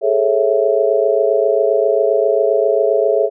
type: chord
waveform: sine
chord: A major seventh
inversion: third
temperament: just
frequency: 412.5 / 440 / 550 / 660 Hz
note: G#4 / A4 / C#5 / E5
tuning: -12 / 0 / -14 / +2 cents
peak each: -17 dBFS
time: 0.01-3.3 s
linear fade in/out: 50 ms
effects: none